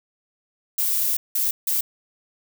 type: noise bursts at uneven times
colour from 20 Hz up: violet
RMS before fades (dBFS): -22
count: 3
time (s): 0.78-1.17 / 1.35-1.51 / 1.67-1.81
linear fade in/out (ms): 5
effects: none